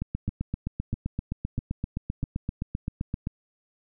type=two click trains; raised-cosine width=5 ms; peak=-19 / -16 dBFS; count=4 / 26; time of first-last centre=0.29-2.238 / 0.02-3.271 s; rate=1.54 / 7.69 Hz; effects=none